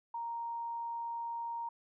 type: tone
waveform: sine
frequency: 932.3 Hz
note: A#5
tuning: in tune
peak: -36 dBFS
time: 0.14-1.69 s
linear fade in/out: 5 ms
effects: none